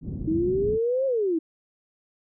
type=low-pass noise; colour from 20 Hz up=white; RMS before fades=-32 dBFS; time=0.01-0.79 s; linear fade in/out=50 ms; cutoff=240 Hz; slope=24 dB/octave
type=exponential two-way sweep; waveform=sine; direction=up then down; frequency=311.1 to 547 to 311.1 Hz; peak=-21 dBFS; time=0.27-1.39 s; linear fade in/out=10 ms; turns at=1.06 s
effects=none